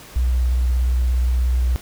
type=tone with vibrato; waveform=sine; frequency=62 Hz; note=B1; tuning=7 cents sharp; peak=-15 dBFS; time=0.16-1.76 s; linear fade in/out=0 ms; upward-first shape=sine; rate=17 Hz; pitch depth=41 cents each way; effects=pink hiss -41 dBFS RMS until 1.81 s